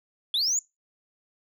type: linear sweep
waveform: sine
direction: up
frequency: 3322 to 7140 Hz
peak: -20 dBFS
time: 0.34-0.59 s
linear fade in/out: 2 ms
effects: noise-tail reverb RT60 0.2 s tail -23 dB re dry + tanh soft clip ceiling -21 dBFS